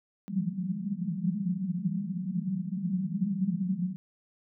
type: band-pass noise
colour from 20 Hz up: white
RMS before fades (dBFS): -31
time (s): 0.28-3.96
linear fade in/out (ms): 0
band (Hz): 170 to 200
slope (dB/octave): 96
effects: none